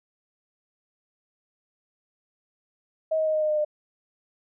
sine tone with pitch steps, 635 / 629.5 / 624.1 / 618.7 / 613.4 / 608.1 / 602.8 Hz, D#5 / D#5 / D#5 / D#5 / D#5 / D#5 / D5, +35 / +20 / +5 / -10 / -25 / -40 / +45 cents, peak -21 dBFS, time 3.11-3.649 s, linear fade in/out 10 ms, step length 77 ms, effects none

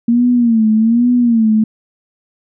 sine tone with vibrato, 230.9 Hz, A#3, 16 cents flat, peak -8 dBFS, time 0.08-1.64 s, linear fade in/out 5 ms, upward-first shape sine, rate 1.2 Hz, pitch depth 110 cents each way, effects none

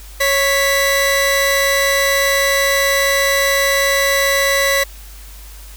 sawtooth tone pair together, 553.2 / 1975.5 Hz, C#5 / B6, -4 / 0 cents, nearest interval octave + minor seventh, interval 2204 cents, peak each -12 dBFS, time 0.2-4.84 s, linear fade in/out 10 ms, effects added 50 Hz sine -34 dBFS peak until 5.76 s + white hiss -41 dBFS RMS until 5.76 s

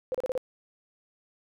sine tone bursts, 512 Hz, C5, 38 cents flat, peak -26 dBFS, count 5, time 0.12-0.377 s, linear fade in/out 0 ms, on 25 ms, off 33 ms, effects none

